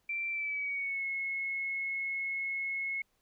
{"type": "tone with pitch glide", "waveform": "sine", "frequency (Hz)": [2349, 2179], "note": ["D7", "C#7"], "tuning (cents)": [0, -30], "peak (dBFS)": -32, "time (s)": [0.09, 3.02], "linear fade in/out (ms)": 5, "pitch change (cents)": -130, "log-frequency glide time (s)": [0.3, 1.05], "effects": ["pink hiss -75 dBFS RMS until 3.21 s"]}